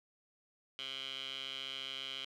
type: tone with band-pass filter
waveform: 15% pulse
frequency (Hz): 134.2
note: C3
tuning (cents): +44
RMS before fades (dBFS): -43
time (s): 0.79-2.25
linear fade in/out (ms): 0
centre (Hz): 3100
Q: 6
effects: none